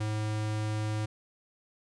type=tone; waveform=square; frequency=107.4 Hz; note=A2; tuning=41 cents flat; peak=-30 dBFS; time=0-1.06 s; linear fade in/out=10 ms; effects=resampled to 22050 Hz